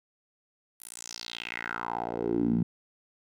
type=tone with band-pass filter sweep; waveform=10% pulse; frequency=58.27 Hz; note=A#1; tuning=in tune; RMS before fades=-32 dBFS; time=0.8-2.63 s; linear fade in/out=5 ms; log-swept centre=12000 to 180 Hz; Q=4.2; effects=none